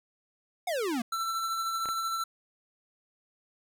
square exponential sweep, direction down, 756 to 221.7 Hz, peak -29 dBFS, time 0.67-1.02 s, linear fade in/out 5 ms
square tone with tremolo, 1339 Hz, E6, 27 cents sharp, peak -29 dBFS, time 1.12-2.24 s, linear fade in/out 5 ms, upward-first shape sine, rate 13 Hz, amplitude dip 30%
clicks, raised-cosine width 0.5 ms, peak -25 dBFS, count 2, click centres 1.857 / 1.888 s
effects none

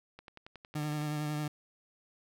click train, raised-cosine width 0.3 ms, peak -32 dBFS, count 10, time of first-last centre 0.19-1.016 s, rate 10.9 Hz
30% pulse tone with vibrato, 150.1 Hz, D3, 38 cents sharp, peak -30 dBFS, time 0.75-1.48 s, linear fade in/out 5 ms, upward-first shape triangle, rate 11 Hz, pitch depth 28 cents each way
effects none

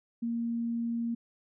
sine tone, 233.1 Hz, A#3, in tune, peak -29 dBFS, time 0.22-1.15 s, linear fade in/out 10 ms, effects none

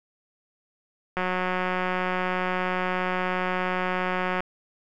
click train, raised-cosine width 0.5 ms, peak -12 dBFS, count 593, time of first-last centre 1.17-4.405 s, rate 183 Hz, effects none

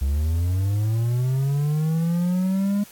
triangle linear sweep, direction up, 66.1 to 205.7 Hz, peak -17 dBFS, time 0.01-2.84 s, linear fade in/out 10 ms, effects white hiss -47 dBFS RMS until 2.91 s + AAC 64 kbps

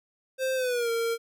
square tone with pitch glide, 523.3 to 460.9 Hz, C5 to A#4, 0 to -20 cents, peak -26 dBFS, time 0.38-1.18 s, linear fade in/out 50 ms, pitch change -220 cents, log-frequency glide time 0.55-0.9 s, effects none

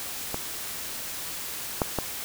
clicks, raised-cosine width 1 ms, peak -15 / -8 / -11 dBFS, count 3, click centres 0.344 / 1.818 / 1.987 s, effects white hiss -35 dBFS RMS until 2.24 s

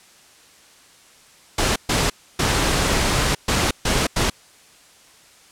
pink noise bursts at uneven times, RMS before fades -19 dBFS, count 6, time 1.58-1.76 / 1.89-2.1 / 2.39-3.35 / 3.48-3.71 / 3.85-4.07 / 4.16-4.3 s, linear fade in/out 5 ms, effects white hiss -50 dBFS RMS until 5.51 s + low-pass 9000 Hz 12 dB/octave

